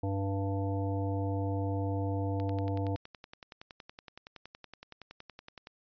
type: harmonic tone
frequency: 98 Hz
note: G2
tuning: in tune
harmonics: 1 / 3 / 5 / 7 / 9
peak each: -31 / -36 / -39 / -41 / -44 dBFS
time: 0.03-2.96 s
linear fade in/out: 5 ms
type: click train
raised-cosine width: 0.2 ms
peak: -28 dBFS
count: 36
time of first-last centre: 2.4-5.671 s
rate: 10.7 Hz
effects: resampled to 11025 Hz